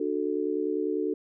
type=chord; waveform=sine; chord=D major; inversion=none; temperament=equal with one note detuned; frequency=299.8 / 370 / 440 Hz; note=D4 / F#4 / A4; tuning=+36 / 0 / 0 cents; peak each=-30 dBFS; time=0-1.14 s; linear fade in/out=5 ms; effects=none